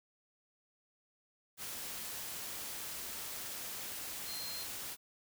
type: tone in noise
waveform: sine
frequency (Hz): 4176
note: C8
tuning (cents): -4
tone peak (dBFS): -43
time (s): 4.25-4.67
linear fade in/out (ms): 50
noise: white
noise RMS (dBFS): -43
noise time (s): 1.57-4.97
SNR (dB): -3
effects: none